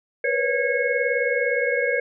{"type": "tone cluster", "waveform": "sine", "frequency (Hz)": [480.6, 500, 558, 1640, 2181], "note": ["B4", "B4", "C#5", "G#6", "C#7"], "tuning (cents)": [-47, 21, 11, -22, -29], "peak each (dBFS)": -26, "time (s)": [0.24, 2], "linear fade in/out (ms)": 5, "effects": []}